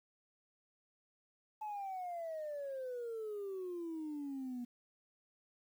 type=exponential sweep; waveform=sine; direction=down; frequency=867 to 239.2 Hz; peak=-38 dBFS; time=1.61-4.65 s; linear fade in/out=10 ms; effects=tanh soft clip ceiling -37 dBFS + 11-bit